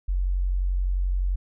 sine tone, 45.77 Hz, F#1, 18 cents flat, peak -21 dBFS, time 0.08-1.36 s, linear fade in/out 10 ms, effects none

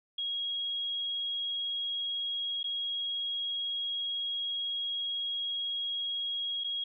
sine tone with dropouts, 3294 Hz, G#7, 15 cents flat, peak -31 dBFS, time 0.18-6.84 s, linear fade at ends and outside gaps 5 ms, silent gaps 2.631-2.641 / 6.638-6.643 s, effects none

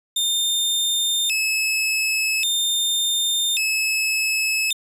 sawtooth tone with vibrato, 3064 Hz, G7, 40 cents flat, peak -16 dBFS, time 0.16-4.73 s, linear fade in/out 5 ms, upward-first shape square, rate 0.44 Hz, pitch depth 290 cents each way, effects resampled to 32000 Hz

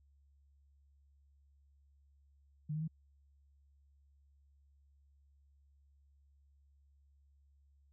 sine tone with pitch steps, 151 / 155.42 / 159.98 Hz, D3 / D#3 / D#3, +48 / -2 / +48 cents, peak -35 dBFS, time 2.69-2.879 s, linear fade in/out 10 ms, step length 63 ms, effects added 70 Hz sine -65 dBFS peak until 7.92 s

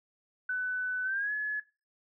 sine tone with pitch glide, 1500 to 1703.3 Hz, F#6 to G#6, +23 to +43 cents, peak -29 dBFS, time 0.49-1.6 s, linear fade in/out 5 ms, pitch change +220 cents, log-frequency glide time 1.03-1.32 s, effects noise-tail reverb RT60 0.3 s tail -20 dB re dry

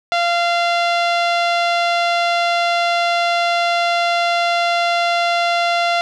sawtooth tone with low-pass filter, 690 Hz, F5, 21 cents flat, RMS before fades -17 dBFS, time 0.12-6.01 s, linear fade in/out 0 ms, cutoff 3900 Hz, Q 1.4, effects none

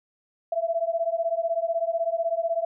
sine beating tone pair, 659.3 / 675.3 Hz, E5 / E5, 0 / +42 cents, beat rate 16 Hz, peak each -26 / -26 dBFS, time 0.52-2.65 s, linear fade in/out 5 ms, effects none

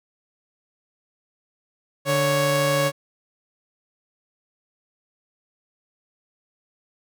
sawtooth tone pair together, 146.83 / 554.8 Hz, D3 / C#5, 0 / +1 cents, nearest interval octave + major seventh, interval 2301 cents, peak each -20 / -16 dBFS, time 2.05-2.92 s, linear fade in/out 50 ms, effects none

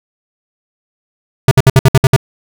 square tone bursts, 132.4 Hz, C3, 21 cents sharp, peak -3 dBFS, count 8, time 1.48-2.163 s, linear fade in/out 2 ms, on 32 ms, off 61 ms, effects none

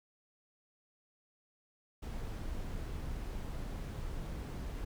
brown noise, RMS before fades -40 dBFS, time 2.02-4.85 s, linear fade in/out 10 ms, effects none

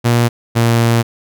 sawtooth tone pair in turn, 118.9 / 116.52 Hz, A#2 / A#2, +35 / 0 cents, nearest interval unison, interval 35 cents, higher first, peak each -6 dBFS, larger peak neither, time 0.04-0.29 / 0.55-1.03 s, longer second, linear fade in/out 20 ms, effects none

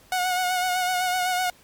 sawtooth tone with vibrato, 730 Hz, F#5, 24 cents flat, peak -18 dBFS, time 0.12-1.5 s, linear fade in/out 2 ms, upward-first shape sine, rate 7.9 Hz, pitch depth 31 cents each way, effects pink hiss -54 dBFS RMS until 1.63 s + MP3 96 kbps

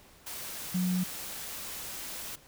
sine tone in noise, 182 Hz, F#3, 28 cents flat, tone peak -26 dBFS, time 0.74-1.04 s, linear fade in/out 10 ms, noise white, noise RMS -40 dBFS, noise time 0.26-2.36 s, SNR +11 dB, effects pink hiss -57 dBFS RMS until 2.47 s

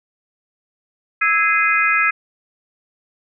harmonic tone with a mistuned harmonic, 413.8 Hz, G#4, 6 cents flat, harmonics 3 / 4 / 5 / 6, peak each -19 / -19 / -19 / -19 dBFS, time 1.21-2.11 s, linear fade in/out 10 ms, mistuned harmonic 3, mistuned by +90 cents, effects none

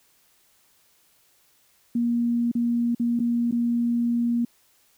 sine tone with dropouts, 236.8 Hz, A#3, 27 cents sharp, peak -20 dBFS, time 1.95-4.45 s, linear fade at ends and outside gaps 5 ms, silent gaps 2.516-2.551 / 2.949-2.997 / 3.193-3.2 / 3.512-3.523 s, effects white hiss -62 dBFS RMS until 4.97 s

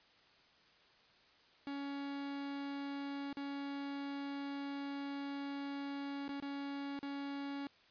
45% pulse tone with dropouts, 280.4 Hz, C#4, 20 cents sharp, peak -40 dBFS, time 1.67-7.67 s, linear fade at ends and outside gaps 1 ms, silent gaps 3.329-3.37 / 6.281-6.291 / 6.401-6.424 / 6.991-7.029 s, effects white hiss -66 dBFS RMS until 7.9 s + resampled to 11025 Hz

